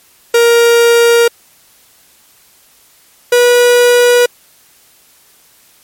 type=tone pair in turn; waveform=45% pulse; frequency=469.1 / 486.3 Hz; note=A#4 / B4; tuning=+11 / -27 cents; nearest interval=minor second; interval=62 cents; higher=second; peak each=-5 dBFS; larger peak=neither; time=0.34-1.28 / 3.32-4.26 s; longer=neither; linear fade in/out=5 ms; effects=white hiss -47 dBFS RMS until 5.83 s + MP3 64 kbps